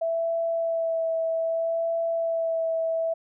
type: tone with vibrato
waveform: sine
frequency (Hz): 659.3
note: E5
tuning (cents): 0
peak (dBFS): -23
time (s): 0.01-3.14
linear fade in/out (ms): 10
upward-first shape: sine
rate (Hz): 0.63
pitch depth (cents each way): 16
effects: none